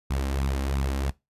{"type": "tone with flanger", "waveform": "sawtooth", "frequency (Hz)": 67.9, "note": "C#2", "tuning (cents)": -35, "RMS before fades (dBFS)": -27, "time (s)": [0.1, 1.11], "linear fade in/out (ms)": 10, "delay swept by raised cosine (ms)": [0.79, 3.79], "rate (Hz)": 2.9, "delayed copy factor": 0.6, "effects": ["noise-tail reverb RT60 0.2 s tail -20 dB re dry", "resampled to 32000 Hz"]}